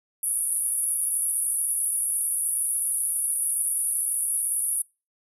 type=band-pass noise; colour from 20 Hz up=white; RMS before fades=-26 dBFS; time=0.23-4.82 s; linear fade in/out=2 ms; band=9700 to 11000 Hz; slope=96 dB/octave; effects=noise-tail reverb RT60 0.3 s tail -26 dB re dry